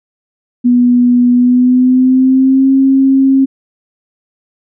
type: tone with pitch glide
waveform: sine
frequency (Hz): 244.8 to 268.5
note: B3 to C4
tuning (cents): -15 to +45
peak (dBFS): -5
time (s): 0.64-3.46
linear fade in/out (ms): 20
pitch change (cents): +160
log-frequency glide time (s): 1.32-2.7
effects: none